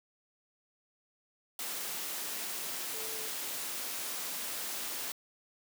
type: tone in noise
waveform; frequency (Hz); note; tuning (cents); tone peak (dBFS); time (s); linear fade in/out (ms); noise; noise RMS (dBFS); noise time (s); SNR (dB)
sine; 440; A4; 0; -47; 2.94-3.28; 2; white; -38; 1.59-5.12; -12
effects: high-pass 200 Hz 12 dB/octave